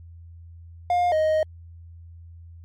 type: tone pair in turn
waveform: triangle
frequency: 709 / 624.4 Hz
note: F5 / D#5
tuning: +26 / +6 cents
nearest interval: major second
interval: 220 cents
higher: first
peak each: -16 dBFS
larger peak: neither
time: 0.9-1.12 / 1.12-1.43 s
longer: second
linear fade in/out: 2 ms
effects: added 84 Hz sine -41 dBFS peak until 2.64 s + MP3 64 kbps